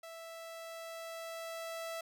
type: tone with level ramp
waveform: sawtooth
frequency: 659.3 Hz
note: E5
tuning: in tune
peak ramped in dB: -43 to -35 dBFS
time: 0.03-2.01 s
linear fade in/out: 5 ms
effects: none